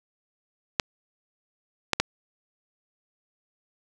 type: clicks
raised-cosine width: 0.2 ms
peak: -3 dBFS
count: 3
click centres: 0.798 / 1.933 / 2 s
effects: none